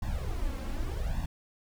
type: noise with flanger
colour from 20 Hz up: brown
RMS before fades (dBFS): -32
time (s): 0.02-1.26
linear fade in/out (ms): 5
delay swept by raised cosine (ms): 1.1 to 3.8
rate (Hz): 0.85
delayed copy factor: +0.9
effects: none